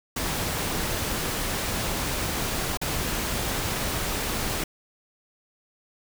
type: noise with dropouts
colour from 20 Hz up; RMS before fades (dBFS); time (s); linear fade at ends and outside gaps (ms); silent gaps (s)
pink; -28; 0.16-4.64; 5; 2.773-2.814
effects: none